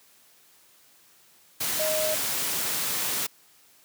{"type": "tone in noise", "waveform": "sine", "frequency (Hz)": 622.3, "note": "D#5", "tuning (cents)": 0, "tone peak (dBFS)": -26, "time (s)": [1.79, 2.15], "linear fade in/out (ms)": 10, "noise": "white", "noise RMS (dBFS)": -28, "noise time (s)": [1.6, 3.27], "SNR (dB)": -1, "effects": ["white hiss -58 dBFS RMS until 3.84 s", "high-pass 100 Hz 12 dB/octave"]}